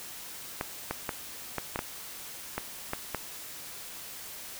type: clicks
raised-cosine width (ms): 0.5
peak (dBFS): -15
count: 9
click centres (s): 0.611 / 0.91 / 1.092 / 1.583 / 1.759 / 1.791 / 2.58 / 2.934 / 3.147
effects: white hiss -43 dBFS RMS until 4.59 s